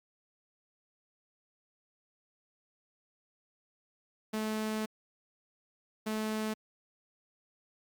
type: tone bursts at uneven times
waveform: sawtooth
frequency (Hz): 216.8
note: A3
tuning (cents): -25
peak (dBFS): -28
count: 2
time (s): 4.33-4.86 / 6.06-6.54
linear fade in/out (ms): 10
effects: Opus 48 kbps